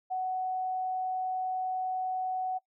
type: tone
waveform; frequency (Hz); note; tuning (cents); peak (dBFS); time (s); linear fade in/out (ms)
sine; 745; F#5; +12; -29; 0.1-2.59; 20
effects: noise-tail reverb RT60 0.1 s tail -21 dB re dry